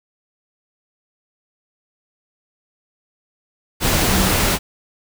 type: tone in noise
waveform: sine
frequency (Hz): 190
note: F#3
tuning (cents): +46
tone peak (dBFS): -20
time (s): 4.07-4.32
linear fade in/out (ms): 50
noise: pink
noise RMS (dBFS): -17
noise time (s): 3.8-4.59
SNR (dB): -6
effects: none